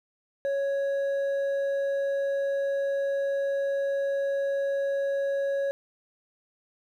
sine tone with hard clipping, 554.4 Hz, C#5, in tune, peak -26 dBFS, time 0.45-5.71 s, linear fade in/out 0 ms, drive 4 dB, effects none

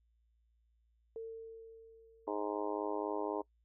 sine tone with exponential decay, 451.1 Hz, A4, 43 cents sharp, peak -39 dBFS, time 1.16-3.14 s, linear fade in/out 1 ms, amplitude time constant 430 ms
harmonic tone, 103.83 Hz, G#2, in tune, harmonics 3 / 4 / 5 / 6 / 7 / 8 / 9 / 10, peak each -41 / -39 / -44 / -43 / -50 / -45 / -43 / -48 dBFS, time 2.27-3.42 s, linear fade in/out 10 ms
effects noise-tail reverb RT60 0.1 s tail -23 dB re dry + added 57 Hz sine -70 dBFS peak until 3.64 s

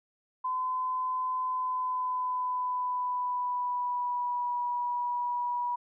sine tone with pitch glide, 1019 to 971.9 Hz, C6 to B5, -46 to -28 cents, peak -28 dBFS, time 0.44-5.76 s, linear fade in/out 10 ms, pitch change -82 cents, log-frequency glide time 1.43-4.6 s, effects none

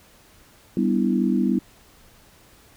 sine chord, E minor seventh, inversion first, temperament equal, 196 / 246.9 / 293.7 / 329.6 Hz, G3 / B3 / D4 / E4, 0 / 0 / 0 / 0 cents, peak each -22 / -22 / -28 / -25 dBFS, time 0.77-1.59 s, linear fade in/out 2 ms, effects pink hiss -53 dBFS RMS until 2.76 s

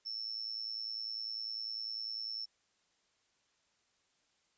sine tone with amplitude modulation, 5400 Hz, E8, 41 cents sharp, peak -34 dBFS, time 0.05-2.46 s, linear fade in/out 20 ms, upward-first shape sine, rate 110 Hz, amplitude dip 85%, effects white hiss -75 dBFS RMS until 4.57 s + resampled to 16000 Hz

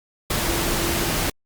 sine tone in noise, 340 Hz, F4, 46 cents flat, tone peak -29 dBFS, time 0.48-1.09 s, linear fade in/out 5 ms, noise pink, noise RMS -23 dBFS, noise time 0.3-1.3 s, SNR -9 dB, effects Opus 48 kbps

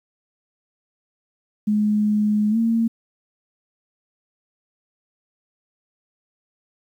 sine tone with pitch glide, 210.5 to 228.2 Hz, G#3 to A#3, +24 to -37 cents, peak -16 dBFS, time 1.67-2.88 s, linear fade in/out 10 ms, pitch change +139 cents, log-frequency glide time 2.5-2.57 s, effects 9-bit

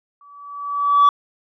sine tone with exponential growth, 1147 Hz, D6, 41 cents flat, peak -5 dBFS, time 0.21-1.09 s, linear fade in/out 2 ms, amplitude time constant 190 ms, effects tanh soft clip ceiling -7 dBFS

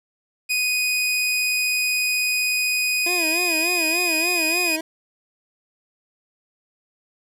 sawtooth tone, 2489 Hz, D#7, in tune, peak -16 dBFS, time 0.49-4.77 s, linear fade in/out 20 ms
25% pulse tone with vibrato, 336.2 Hz, E4, 34 cents sharp, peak -22 dBFS, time 3.06-4.81 s, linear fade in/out 5 ms, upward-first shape sine, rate 3.4 Hz, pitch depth 120 cents each way
effects resampled to 32000 Hz + 9-bit

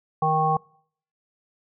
harmonic tone, 156.8 Hz, D#3, 14 cents sharp, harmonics 1 / 3 / 5 / 7, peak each -26 / -29 / -21 / -25 dBFS, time 0.22-0.57 s, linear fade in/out 5 ms, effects noise-tail reverb RT60 0.6 s tail -25 dB re dry

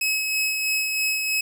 sawtooth tone with tremolo, 2565 Hz, E7, 48 cents flat, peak -17 dBFS, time 0.01-1.41 s, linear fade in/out 5 ms, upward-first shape sine, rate 3.1 Hz, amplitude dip 35%, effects 9-bit

